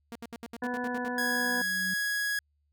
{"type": "tone bursts", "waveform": "sawtooth", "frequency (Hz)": 233.1, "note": "A#3", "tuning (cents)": 0, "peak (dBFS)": -34, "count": 10, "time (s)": [0.12, 1.08], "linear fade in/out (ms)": 0, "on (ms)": 33, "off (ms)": 70}
{"type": "harmonic tone", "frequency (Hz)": 246.9, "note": "B3", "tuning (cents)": 0, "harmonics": [1, 2, 3, 4, 6, 7], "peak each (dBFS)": [-34, -37, -39, -39, -42, -38], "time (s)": [0.62, 1.62], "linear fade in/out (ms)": 5}
{"type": "tone with exponential growth", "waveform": "sine", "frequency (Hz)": 186.5, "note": "F#3", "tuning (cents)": 14, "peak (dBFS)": -35, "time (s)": [0.69, 1.94], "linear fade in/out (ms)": 5, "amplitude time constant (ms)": 270}
{"type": "tone", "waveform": "45% pulse", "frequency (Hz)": 1664, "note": "G#6", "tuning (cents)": 3, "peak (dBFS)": -28, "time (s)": [1.18, 2.39], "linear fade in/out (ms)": 2}
{"effects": ["added 73 Hz sine -70 dBFS peak until 2.72 s"]}